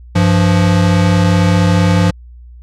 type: tone pair together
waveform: square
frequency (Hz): 98 / 173.56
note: G2 / F3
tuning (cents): 0 / -10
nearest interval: minor seventh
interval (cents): 990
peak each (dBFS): -12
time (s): 0.15-2.11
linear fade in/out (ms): 10
effects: added 60 Hz sine -33 dBFS peak until 2.62 s + low-pass 7000 Hz 12 dB/octave